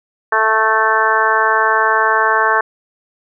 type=harmonic tone; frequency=220 Hz; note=A3; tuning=in tune; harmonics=2 / 3 / 4 / 5 / 6 / 7 / 8; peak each=-21 / -22 / -18 / -16 / -22 / -17 / -19 dBFS; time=0.32-2.61 s; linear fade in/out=5 ms; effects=none